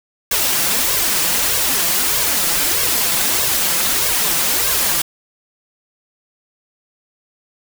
white noise with flanger, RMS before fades -17 dBFS, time 0.31-5.02 s, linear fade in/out 5 ms, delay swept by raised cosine 1.8 to 6 ms, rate 1.6 Hz, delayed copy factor +0.7, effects none

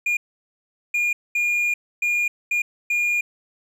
triangle tone bursts at uneven times, 2424 Hz, D#7, 46 cents flat, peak -17 dBFS, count 6, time 0.06-0.17 / 0.94-1.13 / 1.35-1.74 / 2.02-2.28 / 2.51-2.62 / 2.9-3.21 s, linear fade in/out 5 ms, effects none

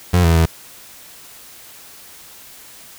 30% pulse tone with pitch steps, 89 / 83.1 / 81.9 Hz, F2 / E2 / E2, +33 / +15 / -11 cents, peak -8 dBFS, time 0.13-0.46 s, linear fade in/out 10 ms, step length 110 ms, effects white hiss -41 dBFS RMS until 2.98 s

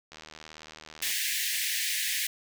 click train, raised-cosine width 0.2 ms, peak -27 dBFS, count 78, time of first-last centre 0.12-1.106 s, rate 78.1 Hz
pink high-pass noise, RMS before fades -30 dBFS, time 1.02-2.27 s, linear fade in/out 5 ms, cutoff 1700 Hz, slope 96 dB/octave
effects none

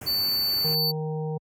pink band-stop noise, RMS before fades -39 dBFS, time 0.01-0.75 s, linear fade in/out 5 ms, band 2900 to 5700 Hz, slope 48 dB/octave
square tone, 4500 Hz, C#8, 25 cents sharp, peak -23 dBFS, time 0.06-0.92 s, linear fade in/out 20 ms
harmonic tone, 155.56 Hz, D#3, in tune, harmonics 1 / 3 / 5 / 6, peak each -28 / -32 / -40 / -46 dBFS, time 0.64-1.38 s, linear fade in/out 10 ms
effects high-pass 60 Hz 12 dB/octave

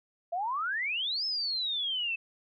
sine exponential two-way sweep, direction up then down, 659.3 to 5274 to 2605 Hz, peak -29 dBFS, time 0.32-2.16 s, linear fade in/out 10 ms, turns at 1.25 s, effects none

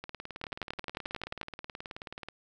two click trains, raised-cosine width 0.3 ms, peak -24 / -18 dBFS, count 43 / 12, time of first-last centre 0.04-2.286 / 0.44-1.413 s, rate 18.7 / 11.3 Hz, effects none

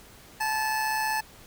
25% pulse tone with amplitude modulation, 869 Hz, A5, 22 cents flat, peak -20 dBFS, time 0.4-1.21 s, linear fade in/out 10 ms, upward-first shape sine, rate 135 Hz, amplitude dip 35%, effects pink hiss -51 dBFS RMS until 1.46 s

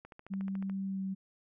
click train, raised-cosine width 0.5 ms, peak -34 dBFS, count 10, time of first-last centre 0.05-0.697 s, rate 13.9 Hz
sine tone with pitch glide, 193.8 to 191.8 Hz, G3 to G3, -20 to -37 cents, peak -33 dBFS, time 0.3-1.15 s, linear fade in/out 20 ms, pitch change -17 cents, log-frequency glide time 0.87-1.02 s
effects none

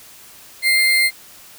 sine tone with sample-and-hold, 2097 Hz, C7, 3 cents sharp, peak -12 dBFS, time 0.62-1.11 s, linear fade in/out 50 ms, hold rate 6300 Hz, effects white hiss -43 dBFS RMS until 1.58 s

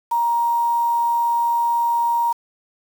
sine tone with quantisation, 939 Hz, A#5, 12 cents sharp, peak -16 dBFS, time 0.11-2.33 s, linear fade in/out 10 ms, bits 6, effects none

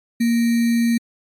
sine tone with sample-and-hold, 233.3 Hz, A#3, 2 cents sharp, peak -14 dBFS, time 0.2-0.98 s, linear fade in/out 10 ms, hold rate 2100 Hz, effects MP3 64 kbps

